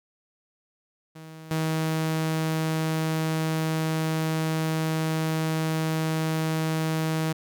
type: tone with level steps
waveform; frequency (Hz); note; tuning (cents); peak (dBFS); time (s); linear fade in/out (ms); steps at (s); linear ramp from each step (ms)
sawtooth; 159.1; D#3; +39; -37 / -20; 1.15-7.33; 10; 1.51; 2
effects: none